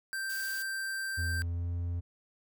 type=tone; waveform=square; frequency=1568 Hz; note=G6; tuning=in tune; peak=-34 dBFS; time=0.13-1.42 s; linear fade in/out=0 ms
type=noise; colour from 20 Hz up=blue; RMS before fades=-43 dBFS; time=0.29-0.63 s; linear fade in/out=10 ms
type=tone with pitch glide; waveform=triangle; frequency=85.4 to 86.59 Hz; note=F2 to F2; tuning=-38 to -14 cents; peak=-29 dBFS; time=1.17-2.01 s; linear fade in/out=20 ms; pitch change=+24 cents; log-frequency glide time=1.49-1.67 s
effects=none